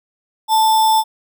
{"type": "tone with sample-and-hold", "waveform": "sine", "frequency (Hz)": 880, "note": "A5", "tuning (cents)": 0, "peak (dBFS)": -10, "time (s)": [0.48, 1.04], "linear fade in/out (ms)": 50, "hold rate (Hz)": 4410, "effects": []}